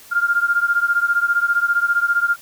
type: beating tone pair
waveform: sine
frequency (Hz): 1396.9 / 1411.9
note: F6 / F6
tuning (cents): 0 / +18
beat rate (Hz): 15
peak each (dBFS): -17 / -19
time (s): 0.11-2.36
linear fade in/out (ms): 20
effects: white hiss -44 dBFS RMS until 2.41 s